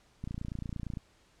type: click train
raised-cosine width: 5 ms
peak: -25 dBFS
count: 22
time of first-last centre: 0.24-0.972 s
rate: 28.7 Hz
effects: pink hiss -65 dBFS RMS until 1.4 s + low-pass 8000 Hz 12 dB/octave